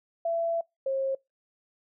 sine tone pair in turn, 670 / 537.2 Hz, E5 / C5, +28 / +46 cents, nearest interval major third, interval 382 cents, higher first, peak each -25 dBFS, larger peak neither, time 0.25-0.61 / 0.86-1.15 s, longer first, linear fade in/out 5 ms, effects noise-tail reverb RT60 0.2 s tail -25 dB re dry

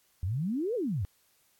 sine exponential two-way sweep, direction up then down, 82.41 to 517 to 82.41 Hz, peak -28 dBFS, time 0.23-1.05 s, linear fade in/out 0 ms, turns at 0.75 s, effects white hiss -68 dBFS RMS until 1.59 s + AAC 64 kbps

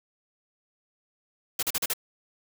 white noise bursts, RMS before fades -27 dBFS, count 5, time 1.59-1.936 s, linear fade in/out 5 ms, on 38 ms, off 39 ms, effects none

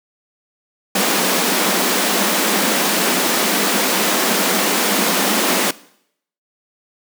pink high-pass noise, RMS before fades -17 dBFS, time 0.95-5.71 s, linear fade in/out 5 ms, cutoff 180 Hz, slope 96 dB/octave, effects noise-tail reverb RT60 0.7 s tail -20 dB re dry

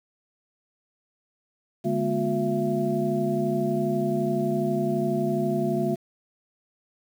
sine tone cluster, 145.8 / 208.4 / 240.4 / 359.2 / 672 Hz, D3 / G#3 / B3 / F4 / E5, -12 / +6 / -46 / +49 / +33 cents, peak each -30 / -28 / -30 / -27 / -29 dBFS, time 1.84-5.96 s, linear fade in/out 20 ms, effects 8-bit

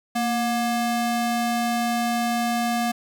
square ring-modulated tone, 475 Hz, A#4, 33 cents sharp, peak -19 dBFS, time 0.15-2.92 s, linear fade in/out 10 ms, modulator 244 Hz, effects none

